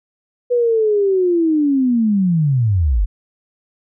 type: linear sweep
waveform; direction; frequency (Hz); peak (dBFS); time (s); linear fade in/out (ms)
sine; down; 493.9 to 41.2; -12; 0.5-3.06; 20
effects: none